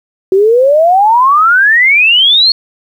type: exponential sweep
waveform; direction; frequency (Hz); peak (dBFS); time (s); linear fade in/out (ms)
sine; up; 370 to 4391; -4; 0.32-2.52; 2
effects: 7-bit